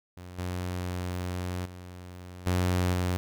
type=tone with level steps; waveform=sawtooth; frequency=90.1 Hz; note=F#2; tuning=45 cents flat; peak=-38 / -27 / -38 / -20 / -22 dBFS; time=0.17-3.17 s; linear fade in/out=0 ms; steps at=0.38 / 1.65 / 2.46 / 2.93 s; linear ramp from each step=10 ms; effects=none